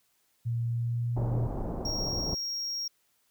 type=tone with pitch glide; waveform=sine; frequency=117.2 to 119.18 Hz; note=A#2 to A#2; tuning=+10 to +39 cents; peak=-27 dBFS; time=0.45-1.48 s; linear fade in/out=20 ms; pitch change=+29 cents; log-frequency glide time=0.64-1.14 s
type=low-pass noise; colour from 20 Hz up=pink; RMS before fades=-34 dBFS; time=1.16-2.35 s; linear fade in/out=10 ms; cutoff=810 Hz; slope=24 dB/octave
type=tone; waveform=triangle; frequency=5588 Hz; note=F8; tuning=in tune; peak=-30 dBFS; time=1.85-2.88 s; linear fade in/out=5 ms
effects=white hiss -71 dBFS RMS until 3.3 s